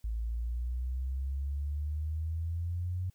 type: exponential sweep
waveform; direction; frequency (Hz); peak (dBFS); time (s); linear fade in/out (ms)
sine; up; 54.5 to 92.5; -31; 0.04-3.1; 5
effects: white hiss -72 dBFS RMS until 3.14 s